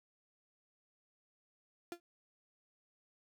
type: tone with exponential decay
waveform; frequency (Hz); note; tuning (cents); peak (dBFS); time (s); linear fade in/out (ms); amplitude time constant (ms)
35% pulse; 345.3; F4; -20; -36; 1.92-2; 1; 17
effects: none